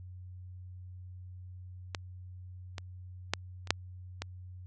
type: clicks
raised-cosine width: 0.2 ms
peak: -16 / -21 / -10 / -29 / -6 / -18 dBFS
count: 6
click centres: 1.948 / 2.782 / 3.336 / 3.673 / 3.706 / 4.22 s
effects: added 91 Hz sine -44 dBFS peak until 4.66 s + resampled to 22050 Hz